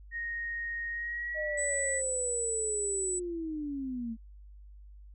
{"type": "tone with pitch glide", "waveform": "sine", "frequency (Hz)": [1864.7, 1963.1], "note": ["A#6", "B6"], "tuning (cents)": [0, -11], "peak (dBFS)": -33, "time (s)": [0.11, 2.02], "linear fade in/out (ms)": 50, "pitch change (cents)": 89, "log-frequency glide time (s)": [0.9, 1.65]}
{"type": "linear sweep", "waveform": "sine", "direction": "down", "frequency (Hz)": [621, 220], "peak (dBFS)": -33, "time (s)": [1.34, 4.17], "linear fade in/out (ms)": 50}
{"type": "tone", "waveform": "sine", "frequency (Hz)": 7940, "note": "B8", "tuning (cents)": 8, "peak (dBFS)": -31, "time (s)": [1.57, 3.2], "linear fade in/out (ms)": 20}
{"effects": ["added 50 Hz sine -48 dBFS peak until 5.14 s"]}